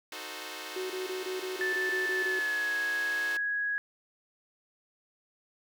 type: chord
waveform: 5% pulse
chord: D# diminished seventh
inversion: none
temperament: equal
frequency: 311.1 / 370 / 440 / 523.3 Hz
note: D#4 / F#4 / A4 / C5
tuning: 0 / 0 / 0 / 0 cents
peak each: -33 dBFS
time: 0.12-3.37 s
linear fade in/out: 2 ms
type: tone bursts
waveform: sine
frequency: 372.8 Hz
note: F#4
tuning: 13 cents sharp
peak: -33 dBFS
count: 10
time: 0.76-2.394 s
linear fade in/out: 5 ms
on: 140 ms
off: 26 ms
type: tone with pitch glide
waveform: sine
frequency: 1760 to 1663.1 Hz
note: A6 to G#6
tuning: 0 to +2 cents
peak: -28 dBFS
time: 1.61-3.78 s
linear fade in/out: 0 ms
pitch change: -98 cents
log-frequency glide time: 2.13-2.76 s
effects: none